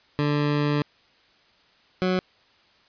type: tone pair in turn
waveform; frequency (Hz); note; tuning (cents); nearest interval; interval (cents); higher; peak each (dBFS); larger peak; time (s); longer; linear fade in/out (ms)
20% pulse; 146.83 / 184.29; D3 / F#3; 0 / -7; major third; 393; second; -16; neither; 0.19-0.82 / 2.02-2.19; first; 0
effects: white hiss -59 dBFS RMS until 2.88 s + resampled to 11025 Hz